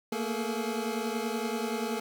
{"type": "tone cluster", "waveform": "25% pulse", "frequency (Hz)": [225.8, 236.3, 424.6], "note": ["A3", "A#3", "G#4"], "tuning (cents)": [45, 24, 38], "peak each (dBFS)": [-30, -32, -31], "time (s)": [0.12, 2], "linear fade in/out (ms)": 5, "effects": []}